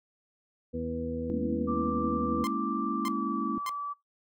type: harmonic tone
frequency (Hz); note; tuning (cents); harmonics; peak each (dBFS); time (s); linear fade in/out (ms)
81.5; E2; -19; 1 / 2 / 3 / 4 / 6; -39 / -42 / -34 / -44 / -35; 0.73-2.45; 20
type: chord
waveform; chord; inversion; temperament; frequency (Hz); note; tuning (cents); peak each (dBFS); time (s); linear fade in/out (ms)
sine; A# half-diminished seventh; third; equal; 207.7 / 233.1 / 277.2 / 329.6; G#3 / A#3 / C#4 / E4; 0 / 0 / 0 / 0; -35; 1.3-3.58; 0
type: tone with pitch glide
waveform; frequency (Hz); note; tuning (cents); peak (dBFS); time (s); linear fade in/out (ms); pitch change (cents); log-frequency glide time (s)
sine; 1174.7 to 1153.9; D6 to D6; 0 to -31; -32; 1.67-3.94; 20; -31; 3.04-3.13
type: tone bursts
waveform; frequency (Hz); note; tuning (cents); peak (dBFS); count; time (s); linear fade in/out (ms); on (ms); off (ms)
sawtooth; 1046.5; C6; 0; -29; 3; 2.44-3.693; 0; 31; 580
effects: noise-tail reverb RT60 0.2 s tail -24 dB re dry